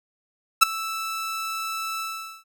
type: tone with ADSR envelope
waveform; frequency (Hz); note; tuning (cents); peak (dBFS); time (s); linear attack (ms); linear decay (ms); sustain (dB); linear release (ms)
sawtooth; 1318.5; E6; 0; -4; 0.61-2.44; 18; 11; -20; 440
effects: none